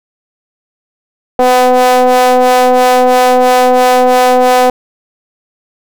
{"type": "ring-modulated tone", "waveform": "square", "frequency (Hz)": 125.5, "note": "B2", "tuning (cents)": 28, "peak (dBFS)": -3, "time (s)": [1.39, 4.7], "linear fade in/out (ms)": 2, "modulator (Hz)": 629, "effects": []}